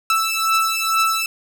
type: beating tone pair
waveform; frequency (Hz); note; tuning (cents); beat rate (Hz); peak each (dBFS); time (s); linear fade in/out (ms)
sawtooth; 1318.5 / 1320.7; E6 / E6; 0 / +3; 2.2; -16; 0.1-1.26; 2
effects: none